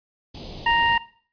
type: band-stop noise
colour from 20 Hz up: pink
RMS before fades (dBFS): -36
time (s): 0.34-0.98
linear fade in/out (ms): 10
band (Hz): 760 to 3000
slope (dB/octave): 24
type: harmonic tone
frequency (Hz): 932.3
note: A#5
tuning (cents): 0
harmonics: 1 / 2 / 3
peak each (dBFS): -19 / -22 / -24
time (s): 0.66-0.98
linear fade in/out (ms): 5
effects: noise-tail reverb RT60 0.5 s tail -18 dB re dry + resampled to 11025 Hz